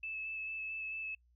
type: tone with vibrato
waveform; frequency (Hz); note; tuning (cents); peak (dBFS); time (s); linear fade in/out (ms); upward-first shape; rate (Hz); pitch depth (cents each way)
sine; 2614; E7; -15; -38; 0.03-1.15; 5; square; 4.5; 11
effects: noise-tail reverb RT60 0.1 s tail -26 dB re dry + added 60 Hz sine -66 dBFS peak until 1.35 s